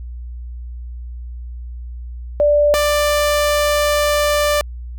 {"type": "tone pair in turn", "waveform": ["sine", "sawtooth"], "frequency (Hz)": [587.3, 590.3], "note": ["D5", "D5"], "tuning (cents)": [0, 9], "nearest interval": "unison", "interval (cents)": 9, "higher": "second", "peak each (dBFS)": -10, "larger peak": "neither", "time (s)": [[2.4, 2.74], [2.74, 4.61]], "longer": "second", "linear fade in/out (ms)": 0, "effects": ["added 60 Hz sine -27 dBFS peak until 4.98 s"]}